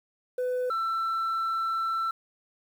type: tone pair in turn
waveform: sine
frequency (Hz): 501 / 1337.5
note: B4 / E6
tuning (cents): +25 / +25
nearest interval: octave + perfect fourth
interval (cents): 1700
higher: second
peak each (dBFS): -23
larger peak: neither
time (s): 0.38-0.7 / 0.7-2.11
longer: second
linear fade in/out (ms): 5
effects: tanh soft clip ceiling -25 dBFS + 9-bit